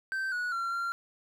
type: tone with pitch steps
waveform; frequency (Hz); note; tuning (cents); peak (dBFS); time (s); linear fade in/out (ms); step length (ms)
triangle; 1554 / 1463 / 1369 / 1380; G6 / F#6 / F6 / F6; -16 / -20 / -35 / -21; -28; 0.12-0.92; 0; 200
effects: none